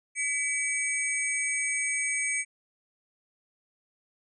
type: tone cluster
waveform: sine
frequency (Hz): 2005 / 2288 / 6490 / 8470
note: B6 / D7 / G#8 / C9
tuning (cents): +26 / -46 / -41 / +20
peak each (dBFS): -36 / -29 / -37 / -31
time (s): 0.15-2.45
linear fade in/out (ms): 50
effects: none